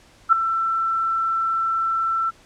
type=tone with ADSR envelope; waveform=sine; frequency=1338 Hz; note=E6; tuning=25 cents sharp; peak=-7 dBFS; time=0.29-2.31 s; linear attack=36 ms; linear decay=3 ms; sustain=-12 dB; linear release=22 ms; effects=pink hiss -52 dBFS RMS until 2.45 s + low-pass 8000 Hz 12 dB/octave